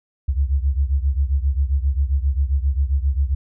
sine beating tone pair, 66.5 / 74 Hz, C2 / D2, +29 / +14 cents, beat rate 7.5 Hz, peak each -18 / -21 dBFS, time 0.28-3.35 s, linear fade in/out 10 ms, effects none

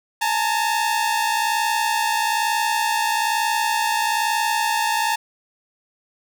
sawtooth tone pair together, 849 / 910.1 Hz, G#5 / A#5, +38 / -42 cents, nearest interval minor second, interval 120 cents, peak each -19 / -17 dBFS, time 0.21-5.16 s, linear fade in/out 10 ms, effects none

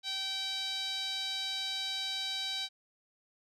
sawtooth tone with band-pass filter, 773 Hz, G5, 24 cents flat, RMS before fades -36 dBFS, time 0.03-2.69 s, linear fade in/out 50 ms, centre 4000 Hz, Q 4.4, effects none

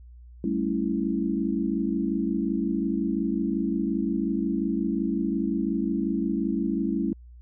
sine chord, A dominant seventh, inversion third, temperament equal with one note detuned, 194.42 / 220 / 277.2 / 329.6 Hz, G3 / A3 / C#4 / E4, -14 / 0 / 0 / 0 cents, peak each -29 dBFS, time 0.44-7.13 s, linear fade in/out 2 ms, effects added 60 Hz sine -44 dBFS peak until 7.41 s

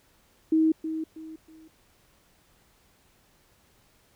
sine tone with echo, 317.9 Hz, D#4, 37 cents sharp, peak -18 dBFS, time 0.52-0.72 s, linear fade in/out 5 ms, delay 320 ms, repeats 3, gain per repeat -10 dB, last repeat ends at 1.68 s, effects pink hiss -63 dBFS RMS until 4.15 s

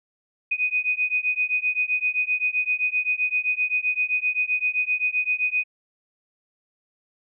sine beating tone pair, 2489 / 2496.7 Hz, D#7 / D#7, 0 / +5 cents, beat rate 7.7 Hz, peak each -24 dBFS, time 0.51-5.64 s, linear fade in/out 10 ms, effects none

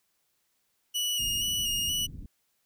sawtooth tone with vibrato, 2900 Hz, F#7, 35 cents flat, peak -24 dBFS, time 0.94-2.07 s, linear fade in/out 20 ms, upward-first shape square, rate 2.1 Hz, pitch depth 28 cents each way
pink low-pass noise, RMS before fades -42 dBFS, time 1.19-2.26 s, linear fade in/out 2 ms, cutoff 250 Hz, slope 24 dB/octave
effects white hiss -74 dBFS RMS until 2.65 s

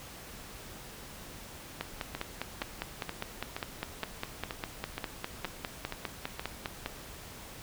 two click trains, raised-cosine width 0.3 ms, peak -19 / -17 dBFS, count 10 / 26, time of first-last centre 2.15-6.395 / 1.81-6.861 s, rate 2.12 / 4.95 Hz, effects pink hiss -47 dBFS RMS until 7.62 s

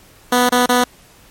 10% pulse tone with dropouts, 246.9 Hz, B3, in tune, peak -3 dBFS, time 0.32-0.84 s, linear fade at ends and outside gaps 5 ms, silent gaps 0.492-0.521 / 0.661-0.691 s, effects pink hiss -47 dBFS RMS until 1.3 s + MP3 64 kbps

